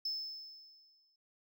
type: tone with exponential decay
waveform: triangle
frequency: 5250 Hz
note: E8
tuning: 8 cents flat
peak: -32 dBFS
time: 0.05-1.16 s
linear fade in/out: 5 ms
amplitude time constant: 240 ms
effects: none